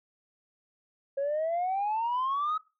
sine exponential sweep, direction up, 544 to 1285 Hz, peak -25 dBFS, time 1.17-2.58 s, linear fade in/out 10 ms, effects noise-tail reverb RT60 0.3 s tail -21 dB re dry + tanh soft clip ceiling -24 dBFS

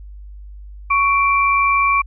sine tone pair together, 1115.3 / 2349 Hz, C#6 / D7, +10 / 0 cents, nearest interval octave + minor second, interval 1290 cents, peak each -14 / -17 dBFS, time 0.9-2.02 s, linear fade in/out 10 ms, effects added 50 Hz sine -33 dBFS peak until 2.06 s

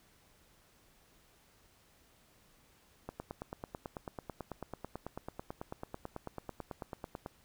click train, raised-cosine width 1 ms, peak -26 dBFS, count 39, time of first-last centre 3.09-7.261 s, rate 9.11 Hz, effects pink hiss -66 dBFS RMS until 7.44 s

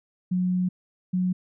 sine tone pair in turn, 181.9 / 182.7 Hz, F#3 / F#3, -29 / -22 cents, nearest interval unison, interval 7 cents, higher second, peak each -21 dBFS, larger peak neither, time 0.31-0.69 / 1.13-1.33 s, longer first, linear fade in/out 10 ms, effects none

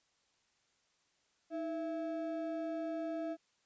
triangle ring-modulated tone, 491 Hz, B4, 10 cents flat, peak -31 dBFS, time 1.5-3.37 s, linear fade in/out 50 ms, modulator 175 Hz, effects white hiss -75 dBFS RMS until 3.65 s + resampled to 16000 Hz

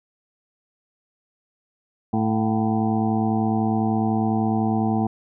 harmonic tone with a mistuned harmonic, 110 Hz, A2, in tune, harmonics 1 / 2 / 3 / 4 / 6 / 7 / 8 / 9, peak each -26 / -21 / -28 / -33 / -33 / -27 / -37 / -39 dBFS, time 2.13-5.07 s, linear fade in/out 5 ms, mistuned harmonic 6, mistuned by +92 cents, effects none

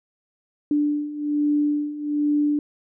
sine beating tone pair, 293.7 / 294.9 Hz, D4 / D4, 0 / +7 cents, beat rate 1.2 Hz, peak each -25 / -21 dBFS, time 0.71-2.59 s, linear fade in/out 2 ms, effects none

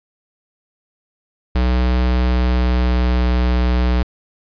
square tone with pitch glide, 62.1 to 61.46 Hz, B1 to B1, +10 to -8 cents, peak -14 dBFS, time 1.55-4.03 s, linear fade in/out 5 ms, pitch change -18 cents, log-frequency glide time 2.01-3.21 s, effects resampled to 11025 Hz + 9-bit

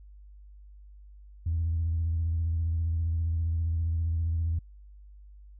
sine tone with vibrato, 82.41 Hz, E2, in tune, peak -24 dBFS, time 1.46-4.59 s, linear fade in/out 5 ms, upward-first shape triangle, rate 15 Hz, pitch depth 56 cents each way, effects tanh soft clip ceiling -21 dBFS + added 50 Hz sine -47 dBFS peak until 5.59 s

